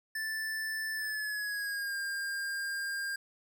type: tone with pitch glide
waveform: square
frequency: 1760 to 1604.6 Hz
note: A6 to G6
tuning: 0 to +40 cents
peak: -34 dBFS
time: 0.15-3.16 s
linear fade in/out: 5 ms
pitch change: -160 cents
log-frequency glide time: 0.94-1.95 s
effects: none